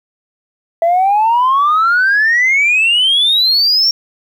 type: exponential sweep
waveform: sine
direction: up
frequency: 659.3 to 5580 Hz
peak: -7 dBFS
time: 0.82-3.91 s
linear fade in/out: 2 ms
effects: tanh soft clip ceiling -6 dBFS + 8-bit